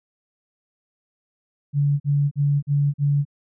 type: tone bursts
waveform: sine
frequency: 143.3 Hz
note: D3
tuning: 42 cents flat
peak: -16 dBFS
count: 5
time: 1.73-3.252 s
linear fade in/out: 50 ms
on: 270 ms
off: 43 ms
effects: none